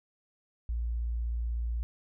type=tone; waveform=sine; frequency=58.1 Hz; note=A#1; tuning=5 cents flat; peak=-29 dBFS; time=0.69-1.83 s; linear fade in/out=0 ms; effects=none